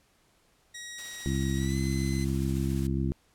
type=tone with pitch glide; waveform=15% pulse; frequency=1900 to 2036 Hz; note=A#6 to C7; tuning=+33 to -48 cents; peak=-33 dBFS; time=0.74-2.25 s; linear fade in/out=10 ms; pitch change=+119 cents; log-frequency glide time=1.57-1.78 s
type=noise with tremolo; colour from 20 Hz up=white; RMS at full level=-45 dBFS; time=0.98-2.87 s; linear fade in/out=2 ms; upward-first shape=triangle; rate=14 Hz; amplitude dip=30%
type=harmonic tone; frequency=67.2 Hz; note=C2; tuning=47 cents sharp; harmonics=1 / 2 / 3 / 4 / 5; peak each=-31 / -30 / -32 / -36 / -35 dBFS; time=1.26-3.12 s; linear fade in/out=0 ms
effects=pink hiss -66 dBFS RMS until 3.34 s + low-pass 12000 Hz 12 dB/octave